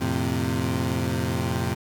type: chord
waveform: 20% pulse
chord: F major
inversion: none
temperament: equal with one note detuned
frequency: 87.31 / 112.31 / 130.81 Hz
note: F2 / A2 / C3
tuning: 0 / +36 / 0 cents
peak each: -23 dBFS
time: 0-1.75 s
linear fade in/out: 20 ms
effects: 8-bit